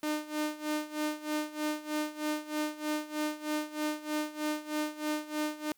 sawtooth tone with tremolo, 303.2 Hz, D#4, 45 cents flat, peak -25 dBFS, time 0.03-5.72 s, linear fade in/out 2 ms, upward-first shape sine, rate 3.2 Hz, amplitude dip 85%, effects white hiss -69 dBFS RMS until 5.77 s

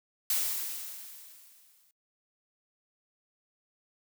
blue noise with exponential decay, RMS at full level -27 dBFS, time 0.3-1.91 s, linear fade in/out 2 ms, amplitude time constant 350 ms, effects noise-tail reverb RT60 0.1 s tail -23 dB re dry

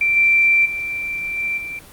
sine tone with level steps, 2349 Hz, D7, in tune, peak -14 / -11 / -22 / -19 / -26 dBFS, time 0.01-1.79 s, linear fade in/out 2 ms, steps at 0.16 / 0.65 / 1.37 / 1.57 s, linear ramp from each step 10 ms, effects pink hiss -42 dBFS RMS until 1.92 s + Opus 32 kbps

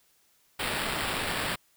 blue noise with sample-and-hold, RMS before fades -31 dBFS, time 0.59-1.56 s, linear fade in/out 10 ms, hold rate 6300 Hz, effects white hiss -66 dBFS RMS until 1.76 s

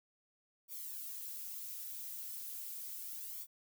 violet noise with flanger, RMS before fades -45 dBFS, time 0.68-3.47 s, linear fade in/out 50 ms, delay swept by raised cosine 0.87 to 4.97 ms, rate 0.36 Hz, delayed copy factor +0.9, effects none

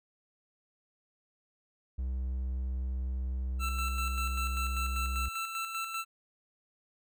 triangle tone, 64 Hz, C2, 38 cents flat, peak -29 dBFS, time 1.98-5.29 s, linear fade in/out 10 ms
25% pulse tone with tremolo, 1336 Hz, E6, 23 cents sharp, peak -29 dBFS, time 3.59-6.05 s, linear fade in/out 50 ms, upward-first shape square, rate 5.1 Hz, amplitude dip 45%
effects none

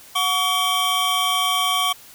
square tone cluster, 728 / 1133 / 2296 / 3166 Hz, F#5 / C#6 / D7 / G7, -28 / +37 / -40 / +17 cents, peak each -28 / -22 / -30 / -23 dBFS, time 0.15-1.93 s, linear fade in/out 10 ms, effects white hiss -45 dBFS RMS until 2.14 s

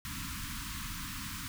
pink band-stop noise, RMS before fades -40 dBFS, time 0.05-1.48 s, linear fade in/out 0 ms, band 300 to 970 Hz, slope 96 dB/octave, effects none

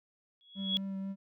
sine tone with exponential growth, 3347 Hz, G#7, 13 cents sharp, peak -25 dBFS, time 0.41-0.77 s, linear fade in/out 0 ms, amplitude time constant 78 ms
triangle tone with vibrato, 194 Hz, G3, 18 cents flat, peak -33 dBFS, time 0.55-1.16 s, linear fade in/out 50 ms, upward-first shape triangle, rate 4.1 Hz, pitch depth 14 cents each way
effects none

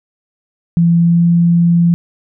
sine tone with pitch glide, 169.4 to 170.87 Hz, E3 to F3, +48 to -38 cents, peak -7 dBFS, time 0.77-1.94 s, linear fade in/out 0 ms, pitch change +14 cents, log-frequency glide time 0.98-1.25 s, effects none

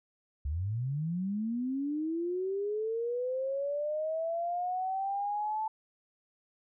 sine linear sweep, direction up, 66.2 to 880 Hz, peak -30 dBFS, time 0.45-5.68 s, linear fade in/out 5 ms, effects none

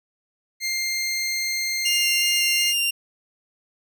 20% pulse tone, 2108 Hz, C7, 12 cents sharp, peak -18 dBFS, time 0.6-2.74 s, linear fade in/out 50 ms
sawtooth tone with vibrato, 2794 Hz, F7, in tune, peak -17 dBFS, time 1.85-2.91 s, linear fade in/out 10 ms, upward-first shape square, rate 2.7 Hz, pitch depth 8 cents each way
effects none

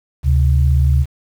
sine tone pair together, 73.42 / 130.82 Hz, D2 / C3, 0 / 0 cents, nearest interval minor seventh, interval 1000 cents, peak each -11 / -16 dBFS, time 0.23-1.06 s, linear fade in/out 50 ms, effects 7-bit

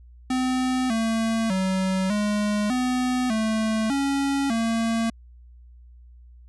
square tone with pitch steps, 256.1 / 225.2 / 188.8 / 208.3 / 252 / 219.7 / 277.2 / 227.5 Hz, C4 / A3 / F#3 / G#3 / B3 / A3 / C#4 / A#3, -37 / +40 / +35 / +5 / +35 / -2 / 0 / -42 cents, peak -22 dBFS, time 0.3-5.1 s, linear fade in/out 5 ms, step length 600 ms, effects added 60 Hz sine -45 dBFS peak until 6.48 s + resampled to 24000 Hz

